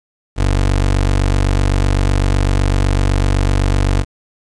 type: tone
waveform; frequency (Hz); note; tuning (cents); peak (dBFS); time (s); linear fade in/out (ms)
25% pulse; 47.91; G1; -39; -8; 0.36-4.05; 50
effects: resampled to 22050 Hz + 7-bit